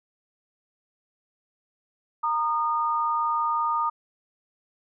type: tone pair together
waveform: sine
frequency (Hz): 926.3 / 1224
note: A#5 / D#6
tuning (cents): -11 / -29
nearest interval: perfect fourth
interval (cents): 482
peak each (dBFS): -26 / -24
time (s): 2.23-3.9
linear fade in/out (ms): 10
effects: none